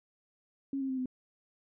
sine tone with pitch steps, 274 / 267.6 / 261.3 / 255.2 Hz, C#4 / C4 / C4 / C4, -20 / +39 / -2 / -43 cents, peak -31 dBFS, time 0.73-1.058 s, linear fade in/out 2 ms, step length 82 ms, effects none

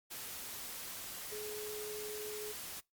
sine tone in noise, 422.7 Hz, G#4, 31 cents sharp, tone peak -42 dBFS, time 1.31-2.53 s, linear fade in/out 20 ms, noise white, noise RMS -45 dBFS, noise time 0.1-2.81 s, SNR 0 dB, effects noise-tail reverb RT60 0.2 s tail -24 dB re dry + Opus 48 kbps

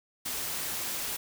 white noise, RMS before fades -34 dBFS, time 0.25-1.17 s, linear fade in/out 10 ms, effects none

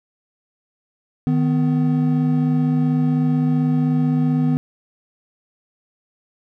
triangle tone pair together, 155.11 / 250.9 Hz, D#3 / B3, -5 / +28 cents, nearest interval minor sixth, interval 833 cents, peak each -16 dBFS, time 1.27-4.57 s, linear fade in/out 0 ms, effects none

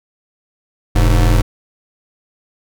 square tone pair together, 42.5 / 102.7 Hz, F1 / G#2, -46 / -19 cents, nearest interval octave + minor third, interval 1527 cents, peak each -11 / -15 dBFS, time 0.95-1.42 s, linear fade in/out 10 ms, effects none

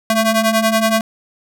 sawtooth ring-modulated tone, 445.4 Hz, A4, 21 cents sharp, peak -6 dBFS, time 0.1-1.01 s, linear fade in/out 2 ms, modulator 228 Hz, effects none

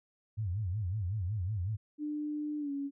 sine tone with vibrato, 98 Hz, G2, in tune, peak -31 dBFS, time 0.37-1.77 s, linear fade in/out 20 ms, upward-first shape sine, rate 5.4 Hz, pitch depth 220 cents each way
sine tone with pitch glide, 298.7 to 280.3 Hz, D4 to C#4, +29 to +19 cents, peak -33 dBFS, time 1.98-2.91 s, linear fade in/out 50 ms, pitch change -110 cents, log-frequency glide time 2.59-2.71 s
effects none

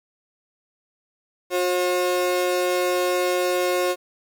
35% pulse tone pair together, 359.7 / 539 Hz, F#4 / C#5, -49 / -49 cents, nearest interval perfect fifth, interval 700 cents, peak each -21 dBFS, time 1.5-3.96 s, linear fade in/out 50 ms, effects 9-bit

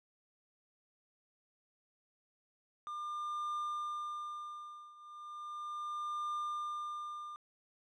triangle tone with tremolo, 1200 Hz, D6, 37 cents sharp, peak -33 dBFS, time 2.87-7.36 s, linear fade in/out 0 ms, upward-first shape triangle, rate 0.36 Hz, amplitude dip 90%, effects resampled to 24000 Hz

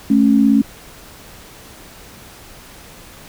sine tone pair together, 217.5 / 274.8 Hz, A3 / C#4, -20 / -15 cents, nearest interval major third, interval 405 cents, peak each -12 dBFS, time 0.1-0.62 s, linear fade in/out 5 ms, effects pink hiss -40 dBFS RMS until 3.28 s

